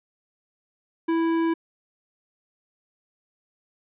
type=tone with tanh clipping; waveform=sine; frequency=329.6 Hz; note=E4; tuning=in tune; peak=-22 dBFS; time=1.08-1.54 s; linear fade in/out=10 ms; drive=14 dB; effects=resampled to 8000 Hz